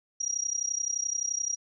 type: tone with amplitude modulation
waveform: sine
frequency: 5720 Hz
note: F8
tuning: 41 cents sharp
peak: -24 dBFS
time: 0.2-1.56 s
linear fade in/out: 10 ms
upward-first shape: sine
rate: 31.6 Hz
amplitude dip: 90%
effects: none